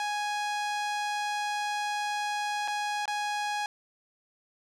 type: tone with dropouts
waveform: sawtooth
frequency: 830.6 Hz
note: G#5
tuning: in tune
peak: -25 dBFS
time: 0-3.66 s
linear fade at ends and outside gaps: 1 ms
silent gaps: 2.677-2.681 / 3.056-3.078 s
effects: low-pass 7000 Hz 12 dB/octave + 11-bit